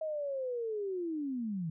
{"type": "linear sweep", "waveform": "sine", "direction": "down", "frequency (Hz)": [639, 153.8], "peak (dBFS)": -33, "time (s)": [0.01, 1.7], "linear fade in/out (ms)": 5, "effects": []}